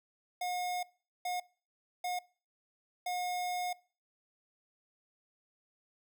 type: tone bursts at uneven times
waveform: square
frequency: 720 Hz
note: F#5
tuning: 47 cents flat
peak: -34 dBFS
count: 4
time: 0.41-0.83 / 1.25-1.4 / 2.04-2.19 / 3.06-3.73 s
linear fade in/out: 5 ms
effects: noise-tail reverb RT60 0.4 s tail -23 dB re dry